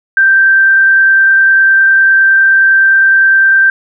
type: tone with frequency modulation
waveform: sine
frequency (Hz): 1568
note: G6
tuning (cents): 0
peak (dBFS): -4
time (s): 0.17-3.7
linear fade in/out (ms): 2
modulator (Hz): 29.8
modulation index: 0.38
effects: none